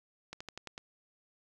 slowing click train, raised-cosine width 0.2 ms, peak -25 dBFS, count 6, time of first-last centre 0.33-0.779 s, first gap 75 ms, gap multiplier 1.09, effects none

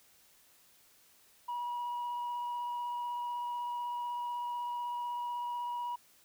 sine tone with vibrato, 965 Hz, B5, 40 cents flat, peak -32 dBFS, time 1.48-5.96 s, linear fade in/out 10 ms, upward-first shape sine, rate 16 Hz, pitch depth 10 cents each way, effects tanh soft clip ceiling -33 dBFS + white hiss -64 dBFS RMS until 6.24 s

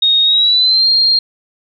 sine tone with pitch glide, 3729 to 4210 Hz, A#7 to C8, 0 to +10 cents, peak -8 dBFS, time 0.02-1.19 s, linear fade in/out 5 ms, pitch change +210 cents, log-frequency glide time 0.23-0.87 s, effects none

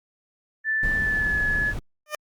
sine tone with pitch glide, 1760 to 1706 Hz, A6 to G#6, 0 to +46 cents, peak -21 dBFS, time 0.64-1.74 s, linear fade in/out 50 ms, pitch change -54 cents, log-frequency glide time 0.97-1.39 s
brown noise, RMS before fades -30 dBFS, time 0.83-1.79 s, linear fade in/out 2 ms
15% pulse tone with exponential growth, 604 Hz, D5, 48 cents sharp, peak -17 dBFS, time 2.06-2.15 s, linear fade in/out 2 ms, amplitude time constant 19 ms
effects Opus 48 kbps

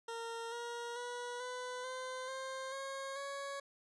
20% pulse tone with pitch steps, 460.8 / 473.5 / 486.5 / 499.9 / 513.7 / 527.8 / 542.3 / 557.2 Hz, A#4 / A#4 / B4 / B4 / C5 / C5 / C#5 / C#5, -20 / +27 / -26 / +21 / -32 / +15 / -38 / +9 cents, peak -36 dBFS, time 0.08-3.6 s, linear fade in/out 5 ms, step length 440 ms, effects resampled to 22050 Hz

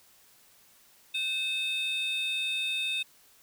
triangle tone pair together, 2595 / 3647 Hz, E7 / A#7, -28 / -39 cents, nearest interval tritone, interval 589 cents, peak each -28 / -28 dBFS, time 1.14-3.03 s, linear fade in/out 10 ms, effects tanh soft clip ceiling -24 dBFS + white hiss -60 dBFS RMS until 3.42 s

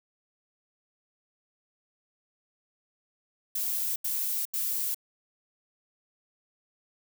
violet noise bursts, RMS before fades -30 dBFS, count 3, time 3.55-4.946 s, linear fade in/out 5 ms, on 410 ms, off 83 ms, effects none

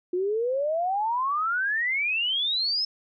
sine exponential sweep, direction up, 350.4 to 5274 Hz, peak -23 dBFS, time 0.13-2.85 s, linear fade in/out 5 ms, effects none

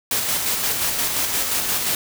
white noise with tremolo, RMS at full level -21 dBFS, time 0.11-1.95 s, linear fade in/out 2 ms, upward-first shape square, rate 5.7 Hz, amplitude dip 30%, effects none

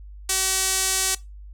sawtooth tone with band-pass filter, 380 Hz, F#4, 46 cents sharp, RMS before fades -23 dBFS, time 0.29-1.15 s, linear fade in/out 5 ms, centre 8300 Hz, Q 1.4, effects noise-tail reverb RT60 0.2 s tail -19 dB re dry + added 50 Hz sine -38 dBFS peak until 1.53 s

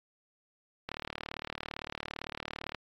click train, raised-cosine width 0.3 ms, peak -20 dBFS, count 71, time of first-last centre 0.89-2.747 s, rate 37.7 Hz, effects AAC 48 kbps

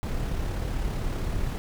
brown noise with amplitude modulation, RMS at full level -27 dBFS, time 0.03-1.58 s, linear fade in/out 0 ms, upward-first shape sine, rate 35.6 Hz, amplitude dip 30%, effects none

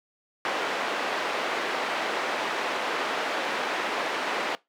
pink band-pass noise, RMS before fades -29 dBFS, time 0.45-4.55 s, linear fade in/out 0 ms, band 450 to 2700 Hz, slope 12 dB/octave, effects noise-tail reverb RT60 0.2 s tail -22 dB re dry + high-pass 200 Hz 12 dB/octave

